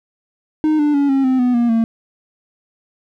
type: tone with pitch steps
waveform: triangle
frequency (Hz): 308.9 / 295.6 / 282.9 / 270.8 / 259.2 / 248 / 237.4 / 227.2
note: D#4 / D4 / C#4 / C#4 / C4 / B3 / A#3 / A#3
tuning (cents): -12 / +11 / +35 / -40 / -16 / +7 / +32 / -44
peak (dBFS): -10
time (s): 0.64-1.84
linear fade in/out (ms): 0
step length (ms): 150
effects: none